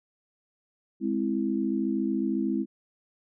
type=chord; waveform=sine; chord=Ab augmented; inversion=none; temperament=equal; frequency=207.7 / 261.6 / 329.6 Hz; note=Ab3 / C4 / E4; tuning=0 / 0 / 0 cents; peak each=-29 dBFS; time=1-2.66 s; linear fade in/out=50 ms; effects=none